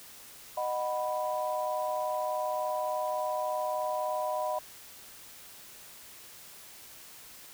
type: chord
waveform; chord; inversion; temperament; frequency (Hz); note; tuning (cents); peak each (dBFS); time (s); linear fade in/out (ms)
sine; B major; first; just; 617.4 / 740.8 / 987.8; D#5 / F#5 / B5; -14 / +2 / 0; -32 / -35 / -34; 0.57-4.59; 5
effects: white hiss -50 dBFS RMS until 7.53 s